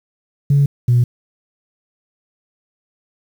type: tone pair in turn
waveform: sine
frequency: 141.5 / 121.54 Hz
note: C#3 / B2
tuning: +36 / -27 cents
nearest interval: minor third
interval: 263 cents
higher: first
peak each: -8 dBFS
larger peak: neither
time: 0.5-0.66 / 0.88-1.04 s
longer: neither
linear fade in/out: 5 ms
effects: tanh soft clip ceiling -6 dBFS + 7-bit